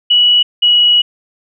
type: tone pair in turn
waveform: sine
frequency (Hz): 2935 / 2919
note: F#7 / F#7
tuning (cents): -15 / -24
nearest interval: unison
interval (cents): 9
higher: first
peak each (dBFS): -6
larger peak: neither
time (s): 0.1-0.43 / 0.62-1.02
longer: second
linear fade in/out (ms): 10
effects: none